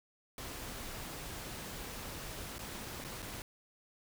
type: noise with dropouts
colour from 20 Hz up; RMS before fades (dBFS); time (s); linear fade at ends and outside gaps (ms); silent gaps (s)
pink; -44; 0.38-3.42; 1; 2.583-2.591 / 3.041-3.047 / 3.221-3.226
effects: none